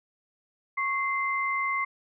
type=tone pair together; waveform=sine; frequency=1100 / 2077 Hz; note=C#6 / C7; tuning=-14 / -13 cents; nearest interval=major seventh; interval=1101 cents; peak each=-28 dBFS; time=0.77-1.85 s; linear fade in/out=10 ms; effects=none